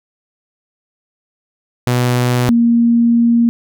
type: tone pair in turn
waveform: sawtooth / sine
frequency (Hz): 123.47 / 234.4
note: B2 / A#3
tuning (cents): 0 / +10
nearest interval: major seventh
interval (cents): 1110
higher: second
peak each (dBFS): -8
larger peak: neither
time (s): 1.87-2.49 / 2.49-3.49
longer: second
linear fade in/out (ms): 0
effects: none